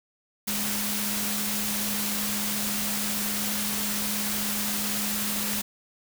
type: tone in noise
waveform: sine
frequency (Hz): 207.7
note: G#3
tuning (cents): 0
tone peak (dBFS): -33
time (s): 0.47-5.62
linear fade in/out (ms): 10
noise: white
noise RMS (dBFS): -29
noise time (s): 0.47-5.62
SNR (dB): -7
effects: none